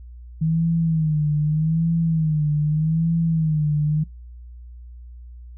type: tone with vibrato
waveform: sine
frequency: 157.6 Hz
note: D#3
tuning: 23 cents sharp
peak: -17 dBFS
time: 0.41-4.04 s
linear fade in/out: 10 ms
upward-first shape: sine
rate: 0.82 Hz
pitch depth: 94 cents each way
effects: noise-tail reverb RT60 0.2 s tail -23 dB re dry + added 60 Hz sine -37 dBFS peak until 5.57 s